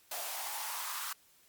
white noise with high-pass filter sweep, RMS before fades -39 dBFS, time 0.11-1.13 s, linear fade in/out 5 ms, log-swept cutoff 650 to 1200 Hz, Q 4.4, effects white hiss -65 dBFS RMS until 1.48 s + Opus 48 kbps

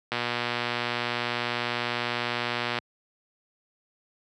click train, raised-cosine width 0.3 ms, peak -11 dBFS, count 321, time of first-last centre 0.12-2.787 s, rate 120 Hz, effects high-pass 100 Hz 12 dB/octave

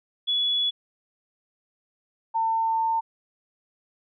sine tone pair in turn, 3400 / 900.5 Hz, G#7 / A5, +40 / +40 cents, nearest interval octave + major seventh, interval 2300 cents, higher first, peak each -21 dBFS, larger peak neither, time 0.27-0.71 / 2.34-3.01 s, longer second, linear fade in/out 20 ms, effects none

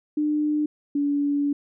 sine tone pair in turn, 300 / 286.6 Hz, D4 / D4, +37 / -42 cents, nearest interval minor second, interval 79 cents, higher first, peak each -20 dBFS, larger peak neither, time 0.17-0.66 / 0.95-1.53 s, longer second, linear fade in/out 5 ms, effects none

